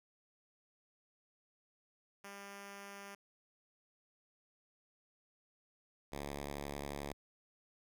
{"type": "tone pair in turn", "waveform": "5% pulse", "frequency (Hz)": [199.6, 71.29], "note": ["G3", "C#2"], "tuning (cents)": [32, 49], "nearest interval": "octave + tritone", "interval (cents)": 1783, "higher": "first", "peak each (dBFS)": [-37, -30], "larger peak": "second", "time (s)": [[2.24, 3.15], [6.12, 7.13]], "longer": "second", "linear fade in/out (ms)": 5, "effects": []}